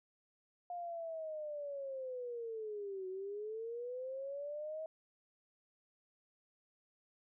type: linear two-way sweep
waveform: sine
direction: down then up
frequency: 711 to 370 to 640 Hz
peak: -40 dBFS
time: 0.7-4.86 s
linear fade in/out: 2 ms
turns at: 3.08 s
effects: none